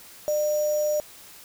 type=tone with sample-and-hold; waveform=sine; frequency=600 Hz; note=D5; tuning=37 cents sharp; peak=-21 dBFS; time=0.28-1 s; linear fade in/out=0 ms; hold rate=6300 Hz; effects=white hiss -47 dBFS RMS until 1.44 s